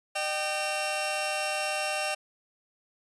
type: tone cluster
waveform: sawtooth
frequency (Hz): 607 / 776 / 2734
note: D#5 / G5 / F7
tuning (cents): -43 / -18 / -37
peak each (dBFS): -29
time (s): 0.15-2.15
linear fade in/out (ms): 10
effects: resampled to 24000 Hz